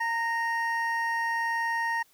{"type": "tone pair together", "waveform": "triangle", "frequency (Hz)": [920, 1860.8], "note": ["A#5", "A#6"], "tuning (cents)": [-23, -4], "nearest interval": "octave", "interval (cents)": 1219, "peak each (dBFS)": [-27, -27], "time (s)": [0, 2.03], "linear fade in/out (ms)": 10, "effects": ["white hiss -63 dBFS RMS until 2.13 s"]}